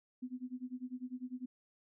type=tone with tremolo; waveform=sine; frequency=251.9 Hz; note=B3; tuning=34 cents sharp; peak=-37 dBFS; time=0.22-1.46 s; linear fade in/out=10 ms; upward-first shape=sine; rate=10 Hz; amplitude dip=95%; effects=none